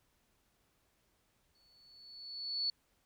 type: tone with exponential growth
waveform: sine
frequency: 4435 Hz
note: C#8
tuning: in tune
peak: -30 dBFS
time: 1.55-2.7 s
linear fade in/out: 2 ms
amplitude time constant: 250 ms
effects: pink hiss -75 dBFS RMS until 3.05 s